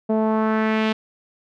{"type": "tone with low-pass filter sweep", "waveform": "sawtooth", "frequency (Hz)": 218.6, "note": "A3", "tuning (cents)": -11, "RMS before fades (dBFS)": -20, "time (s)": [0.09, 0.93], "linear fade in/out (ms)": 10, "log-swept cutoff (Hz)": [620, 3300], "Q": 1.8, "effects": []}